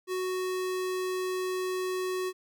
square tone, 370 Hz, F#4, in tune, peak -30 dBFS, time 0.07-2.33 s, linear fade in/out 50 ms, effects none

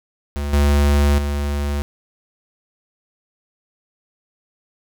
square tone with level steps, 72 Hz, D2, 34 cents flat, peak -22 / -13 / -20 dBFS, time 0.36-1.82 s, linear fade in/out 0 ms, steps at 0.53 / 1.18 s, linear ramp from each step 5 ms, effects none

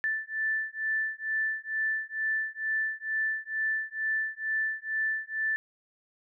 sine beating tone pair, 1760 / 1762.2 Hz, A6 / A6, 0 / +2 cents, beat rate 2.2 Hz, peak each -31 dBFS, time 0.04-5.56 s, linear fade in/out 0 ms, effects none

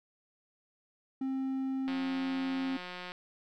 triangle tone, 265.6 Hz, C4, 26 cents sharp, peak -29 dBFS, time 1.21-2.77 s, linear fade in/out 5 ms
click train, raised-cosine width 0.3 ms, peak -26 dBFS, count 224, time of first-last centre 1.88-3.119 s, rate 180 Hz
effects none

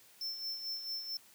square tone with tremolo, 5340 Hz, E8, 22 cents sharp, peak -36 dBFS, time 0.21-1.17 s, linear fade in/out 2 ms, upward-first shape sine, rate 4.5 Hz, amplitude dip 55%, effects white hiss -61 dBFS RMS until 1.34 s + high-pass 80 Hz 12 dB/octave

